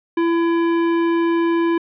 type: tone with hard clipping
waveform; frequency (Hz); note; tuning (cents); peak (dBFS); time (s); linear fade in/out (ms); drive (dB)
sine; 335.8; E4; +32; -17; 0.17-1.78; 5; 13
effects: resampled to 11025 Hz